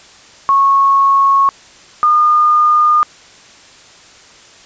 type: tone pair in turn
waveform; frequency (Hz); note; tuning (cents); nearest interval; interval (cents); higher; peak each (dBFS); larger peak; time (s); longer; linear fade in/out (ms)
sine; 1100 / 1216.9; C#6 / D#6; -14 / -39; major second; 175; second; -7; neither; 0.49-1.49 / 2.03-3.03; neither; 0
effects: white hiss -41 dBFS RMS until 4.65 s + resampled to 16000 Hz